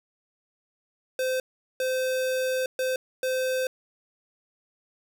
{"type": "tone bursts at uneven times", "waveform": "square", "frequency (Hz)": 516, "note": "C5", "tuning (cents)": -24, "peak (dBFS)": -25, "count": 4, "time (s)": [[1.19, 1.4], [1.8, 2.66], [2.79, 2.96], [3.23, 3.67]], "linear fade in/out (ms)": 2, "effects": []}